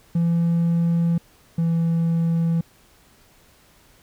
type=tone pair in turn; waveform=triangle; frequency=168.9 / 166.38 Hz; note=E3 / E3; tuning=+42 / +16 cents; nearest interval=unison; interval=26 cents; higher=first; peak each=-14 / -15 dBFS; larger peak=first; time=0.15-1.18 / 1.58-2.61 s; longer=neither; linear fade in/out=5 ms; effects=tanh soft clip ceiling -11 dBFS + pink hiss -55 dBFS RMS until 4.02 s